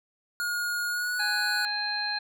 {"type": "tone with pitch glide", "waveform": "square", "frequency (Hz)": [1434, 1482], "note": ["F6", "F#6"], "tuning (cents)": [45, 2], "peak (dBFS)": -28, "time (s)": [0.4, 1.65], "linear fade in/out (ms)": 0, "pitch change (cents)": 57, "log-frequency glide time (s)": [0.88, 1.24]}
{"type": "harmonic tone", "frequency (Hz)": 830, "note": "G#5", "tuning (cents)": -1, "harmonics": [1, 2, 3, 5], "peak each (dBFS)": [-35, -32, -40, -30], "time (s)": [1.19, 2.19], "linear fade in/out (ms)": 10}
{"effects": []}